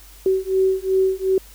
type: beating tone pair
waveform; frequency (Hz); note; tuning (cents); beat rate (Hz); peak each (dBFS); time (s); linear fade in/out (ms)
sine; 378.7 / 381.4; F#4 / G4; +40 / -47; 2.7; -19; 0.26-1.38; 2
effects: added 50 Hz sine -44 dBFS peak until 1.54 s + white hiss -47 dBFS RMS until 1.54 s